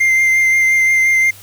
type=tone with vibrato; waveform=triangle; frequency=2093 Hz; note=C7; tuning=in tune; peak=-8 dBFS; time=0-1.31 s; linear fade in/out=10 ms; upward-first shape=triangle; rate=5.7 Hz; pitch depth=17 cents each way; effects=added 100 Hz sine -43 dBFS peak until 1.42 s + white hiss -40 dBFS RMS until 1.42 s